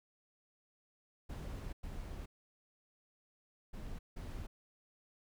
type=noise bursts at uneven times; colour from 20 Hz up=brown; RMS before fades=-44 dBFS; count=4; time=1.29-1.73 / 1.83-2.26 / 3.73-3.99 / 4.16-4.47 s; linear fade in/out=10 ms; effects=none